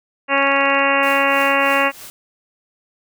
harmonic tone, 276.7 Hz, C#4, 3 cents flat, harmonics 1 / 2 / 3 / 4 / 5 / 6 / 7 / 8 / 9 / 10, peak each -25 / -20 / -23 / -20 / -25 / -24 / -22 / -25 / -25 / -22 dBFS, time 0.28-1.92 s, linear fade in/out 50 ms
click train, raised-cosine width 0.2 ms, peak -25 dBFS, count 10, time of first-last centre 0.38-0.793 s, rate 21.8 Hz
white noise with tremolo, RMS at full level -35 dBFS, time 1.03-2.1 s, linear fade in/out 0 ms, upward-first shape triangle, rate 3.2 Hz, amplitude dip 85%
effects none

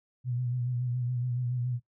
sine tone with vibrato, 123.47 Hz, B2, in tune, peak -28 dBFS, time 0.24-1.8 s, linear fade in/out 50 ms, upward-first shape sine, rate 7.1 Hz, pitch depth 45 cents each way, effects noise-tail reverb RT60 0.1 s tail -17 dB re dry

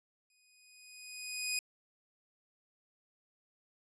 15% pulse tone with exponential growth, 2490 Hz, D#7, 1 cent sharp, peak -24 dBFS, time 0.3-1.59 s, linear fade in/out 2 ms, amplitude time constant 280 ms, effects low-pass 12000 Hz 12 dB/octave

